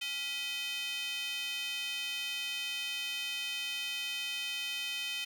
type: tone with high-pass filter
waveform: square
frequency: 280.2 Hz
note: C#4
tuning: 19 cents sharp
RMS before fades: -37 dBFS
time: 0.01-5.25 s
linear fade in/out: 10 ms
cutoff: 2800 Hz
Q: 5.3
effects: none